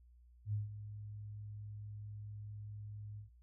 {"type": "tone with ADSR envelope", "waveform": "sine", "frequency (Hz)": 104.5, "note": "G#2", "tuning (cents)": 11, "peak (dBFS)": -33, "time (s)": [0.45, 3.3], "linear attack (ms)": 82, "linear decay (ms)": 150, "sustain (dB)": -12, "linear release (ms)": 120, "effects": ["noise-tail reverb RT60 0.1 s tail -26 dB re dry", "added 60 Hz sine -60 dBFS peak until 3.42 s"]}